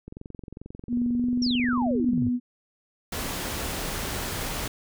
click train, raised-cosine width 3 ms, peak -26 dBFS, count 50, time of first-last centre 0.08-2.268 s, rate 22.4 Hz
sine tone with pitch glide, 241.4 to 245.6 Hz, B3 to B3, -39 to -9 cents, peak -22 dBFS, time 0.88-2.4 s, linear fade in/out 50 ms, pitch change +30 cents, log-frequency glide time 1.17-1.25 s
sine exponential sweep, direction down, 5790 to 92.3 Hz, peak -27 dBFS, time 1.42-2.29 s, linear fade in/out 5 ms
pink noise, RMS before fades -31 dBFS, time 3.12-4.68 s, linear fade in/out 5 ms
effects none

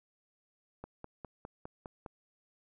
click train, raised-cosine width 1 ms, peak -29 dBFS, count 7, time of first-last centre 0.84-2.062 s, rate 4.91 Hz, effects none

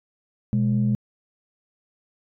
sine tone pair together, 123.47 / 207.7 Hz, B2 / G#3, 0 / 0 cents, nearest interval major sixth, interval 900 cents, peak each -20 dBFS, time 0.53-0.95 s, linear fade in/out 0 ms, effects tanh soft clip ceiling -13 dBFS

